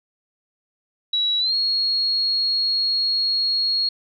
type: tone with pitch glide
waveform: sine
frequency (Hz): 3900 to 4302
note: B7 to C8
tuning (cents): -23 to +47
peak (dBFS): -18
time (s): 1.13-3.89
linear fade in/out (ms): 5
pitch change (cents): +170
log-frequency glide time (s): 1.39-1.55
effects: none